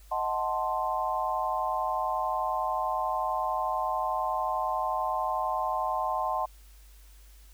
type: chord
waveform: sine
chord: D# diminished seventh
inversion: none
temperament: equal with one note detuned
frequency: 628.8 / 740 / 880 / 1046.5 Hz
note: D#5 / F#5 / A5 / C6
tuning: +18 / 0 / 0 / 0 cents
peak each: -34 / -32 / -32 / -31 dBFS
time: 0.11-6.46 s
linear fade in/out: 10 ms
effects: added 50 Hz sine -50 dBFS peak until 7.53 s + white hiss -60 dBFS RMS until 7.53 s